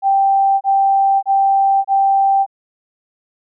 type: tone bursts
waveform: sine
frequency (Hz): 784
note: G5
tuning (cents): 0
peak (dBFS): -10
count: 4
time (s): 0.02-2.464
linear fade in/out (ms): 50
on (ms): 590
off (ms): 28
effects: none